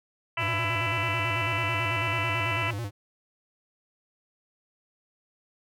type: tone with vibrato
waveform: square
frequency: 108.9 Hz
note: A2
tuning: 17 cents flat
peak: -31 dBFS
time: 0.37-2.91 s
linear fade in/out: 50 ms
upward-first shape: square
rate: 9.1 Hz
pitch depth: 140 cents each way
type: harmonic tone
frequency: 332.9 Hz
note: E4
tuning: 17 cents sharp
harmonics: 2 / 3 / 4 / 5 / 6 / 7 / 8 / 9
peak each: -38 / -33 / -35 / -41 / -34 / -35 / -32 / -38 dBFS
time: 0.37-2.71 s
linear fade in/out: 5 ms
effects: none